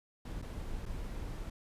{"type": "noise with dropouts", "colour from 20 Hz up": "brown", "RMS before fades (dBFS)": -40, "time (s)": [0.25, 1.5], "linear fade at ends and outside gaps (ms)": 5, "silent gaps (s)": [[0.418, 0.423], [0.856, 0.86]], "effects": ["resampled to 32000 Hz"]}